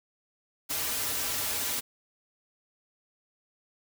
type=noise with comb filter; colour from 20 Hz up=white; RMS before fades=-31 dBFS; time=0.69-1.81 s; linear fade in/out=20 ms; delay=5.5 ms; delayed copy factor=-0.8; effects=none